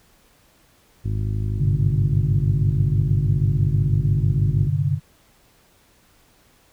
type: harmonic tone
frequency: 52.1 Hz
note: G#1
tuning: 6 cents sharp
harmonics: 1 / 2 / 3 / 4 / 5 / 6 / 7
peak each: -27 / -22 / -34 / -37 / -40 / -42 / -42 dBFS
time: 1.04-4.69 s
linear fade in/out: 20 ms
type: chord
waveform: sine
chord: G suspended fourth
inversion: none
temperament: equal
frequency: 98 / 130.81 / 146.83 Hz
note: G2 / C3 / D3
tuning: 0 / 0 / 0 cents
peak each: -23 / -23 / -21 dBFS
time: 1.56-5 s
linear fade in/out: 50 ms
effects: pink hiss -57 dBFS RMS until 6.72 s